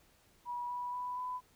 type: tone with pitch steps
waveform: sine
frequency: 970 / 980.1 / 990.4 / 1000.7 Hz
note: B5 / B5 / B5 / B5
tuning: -31 / -13 / +5 / +23 cents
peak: -36 dBFS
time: 0.45-1.41 s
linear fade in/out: 50 ms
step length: 240 ms
effects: pink hiss -67 dBFS RMS until 1.55 s